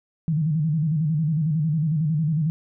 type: tone with vibrato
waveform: sine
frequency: 155.56 Hz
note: D#3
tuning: in tune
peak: -19 dBFS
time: 0.28-2.5 s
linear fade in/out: 0 ms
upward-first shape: square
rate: 11 Hz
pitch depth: 90 cents each way
effects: none